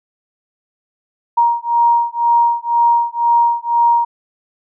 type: beating tone pair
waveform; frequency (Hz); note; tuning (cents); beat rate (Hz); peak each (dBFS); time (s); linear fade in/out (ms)
sine; 940 / 942; A#5 / A#5; +14 / +18; 2; -14; 1.37-4.05; 10
effects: none